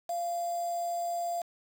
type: tone with quantisation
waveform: sine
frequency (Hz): 691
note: F5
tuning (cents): -19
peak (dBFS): -30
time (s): 0.09-1.42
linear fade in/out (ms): 5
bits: 7
effects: none